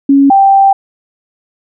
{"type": "tone pair in turn", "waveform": "sine", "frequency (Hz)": [277.2, 784], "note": ["C#4", "G5"], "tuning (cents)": [0, 0], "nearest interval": "octave + tritone", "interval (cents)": 1800, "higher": "second", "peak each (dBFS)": -3, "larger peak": "neither", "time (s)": [[0.09, 0.3], [0.3, 0.73]], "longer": "second", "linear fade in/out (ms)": 5, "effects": []}